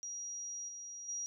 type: tone with level steps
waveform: sine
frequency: 5740 Hz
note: F8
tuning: 47 cents sharp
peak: -40 / -44 / -37 dBFS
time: 0.03-1.26 s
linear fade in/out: 0 ms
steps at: 0.68 / 1.08 s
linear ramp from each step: 10 ms
effects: none